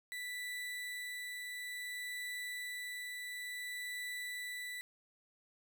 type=tone with tremolo; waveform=35% pulse; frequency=1975.5 Hz; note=B6; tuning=in tune; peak=-38 dBFS; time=0.12-4.81 s; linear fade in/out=0 ms; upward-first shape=triangle; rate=0.57 Hz; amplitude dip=25%; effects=none